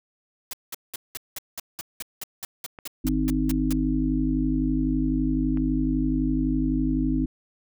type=noise bursts; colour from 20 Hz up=white; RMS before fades=-33 dBFS; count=16; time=0.51-3.728 s; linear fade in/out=2 ms; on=23 ms; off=190 ms
type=clicks; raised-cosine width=0.5 ms; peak=-25 / -27 dBFS; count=2; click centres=2.788 / 5.573 s
type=harmonic tone; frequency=51.91 Hz; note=G#1; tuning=in tune; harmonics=1 / 3 / 5 / 6; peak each=-27 / -31 / -24 / -27 dBFS; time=3.04-7.26 s; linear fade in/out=10 ms
effects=none